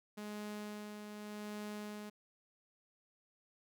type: tone with tremolo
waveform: sawtooth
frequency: 209.4 Hz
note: G#3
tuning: 15 cents sharp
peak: -38 dBFS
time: 0.17-2.1 s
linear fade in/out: 10 ms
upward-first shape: sine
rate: 0.85 Hz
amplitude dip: 40%
effects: none